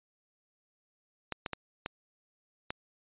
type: clicks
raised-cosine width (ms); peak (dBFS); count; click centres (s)
0.3; -18; 5; 1.323 / 1.462 / 1.533 / 1.861 / 2.705
effects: resampled to 8000 Hz